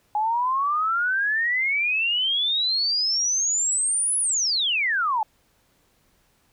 sine exponential two-way sweep, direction up then down, 830.6 to 10420 to 830.6 Hz, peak -20 dBFS, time 0.15-5.23 s, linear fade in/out 2 ms, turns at 4.19 s, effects pink hiss -64 dBFS RMS until 6.52 s

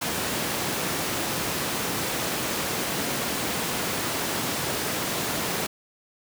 pink high-pass noise, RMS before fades -28 dBFS, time 0.01-5.67 s, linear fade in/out 10 ms, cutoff 150 Hz, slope 12 dB/octave, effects none

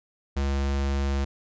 square tone, 69.1 Hz, C#2, 5 cents flat, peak -24 dBFS, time 0.36-1.25 s, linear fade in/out 10 ms, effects resampled to 16000 Hz

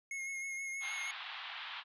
square tone with vibrato, 2164 Hz, C#7, 42 cents flat, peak -39 dBFS, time 0.11-1.11 s, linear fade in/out 2 ms, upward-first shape triangle, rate 6.3 Hz, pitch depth 29 cents each way
white band-pass noise, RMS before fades -45 dBFS, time 0.8-1.84 s, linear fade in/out 50 ms, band 780 to 3800 Hz, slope 48 dB/octave
effects low-pass 10000 Hz 12 dB/octave

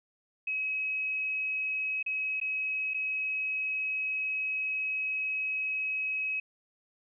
sine tone with dropouts, 2553 Hz, D#7, 44 cents sharp, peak -29 dBFS, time 0.47-6.4 s, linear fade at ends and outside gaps 5 ms, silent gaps 2.028-2.062 / 2.401-2.413 / 2.937-2.943 s, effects none

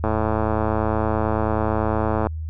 click train, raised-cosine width 1 ms, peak -8 dBFS, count 244, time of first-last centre 0.04-2.269 s, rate 109 Hz, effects added 79 Hz sine -26 dBFS peak until 2.49 s

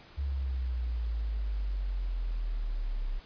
sine exponential sweep, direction down, 70.9 to 32.96 Hz, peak -29 dBFS, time 0.17-3.2 s, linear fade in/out 20 ms, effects pink hiss -54 dBFS RMS until 3.25 s + resampled to 11025 Hz

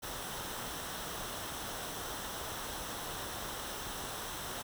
pink noise with comb filter, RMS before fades -41 dBFS, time 0.02-4.63 s, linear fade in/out 20 ms, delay 0.43 ms, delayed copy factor -0.5, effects none

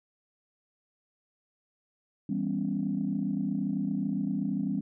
sine chord, C# half-diminished seventh, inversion first, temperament just, 166.31 / 199.57 / 249.5 / 277.2 Hz, E3 / G3 / B3 / C#4, +16 / +31 / +18 / 0 cents, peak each -35 / -30 / -34 / -33 dBFS, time 2.29-4.81 s, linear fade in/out 5 ms, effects tanh soft clip ceiling -18 dBFS

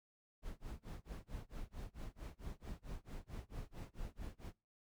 brown noise with tremolo, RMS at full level -45 dBFS, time 0.42-4.53 s, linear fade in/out 50 ms, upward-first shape sine, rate 4.5 Hz, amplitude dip 100%, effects noise-tail reverb RT60 0.3 s tail -24 dB re dry

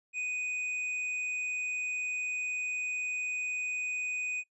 sine tone with hard clipping, 2489 Hz, D#7, in tune, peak -33 dBFS, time 0.13-4.44 s, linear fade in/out 50 ms, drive 5 dB, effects noise-tail reverb RT60 0.1 s tail -21 dB re dry + resampled to 24000 Hz

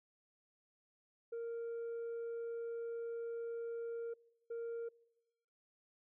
sine tone bursts at uneven times, 464.5 Hz, A#4, 6 cents flat, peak -37 dBFS, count 2, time 1.32-4.14 / 4.5-4.89 s, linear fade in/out 10 ms, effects noise-tail reverb RT60 1.0 s tail -25 dB re dry + tanh soft clip ceiling -39 dBFS

